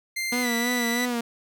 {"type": "tone with pitch glide", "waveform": "sawtooth", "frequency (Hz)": [2093, 1975.5], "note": ["C7", "B6"], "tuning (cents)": [0, 0], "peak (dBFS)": -23, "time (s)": [0.16, 1.06], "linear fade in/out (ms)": 10, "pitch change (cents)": -100, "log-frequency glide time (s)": [0.41, 0.46]}
{"type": "tone with vibrato", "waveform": "sawtooth", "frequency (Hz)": 240.3, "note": "B3", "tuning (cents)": -47, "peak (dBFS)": -21, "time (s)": [0.32, 1.21], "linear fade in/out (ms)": 5, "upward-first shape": "sine", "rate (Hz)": 3.1, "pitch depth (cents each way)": 55}
{"effects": []}